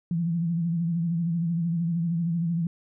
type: tone with vibrato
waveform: sine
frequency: 168.6 Hz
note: E3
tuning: 39 cents sharp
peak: -23 dBFS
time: 0.11-2.67 s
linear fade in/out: 2 ms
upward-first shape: sine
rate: 13 Hz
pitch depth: 63 cents each way
effects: none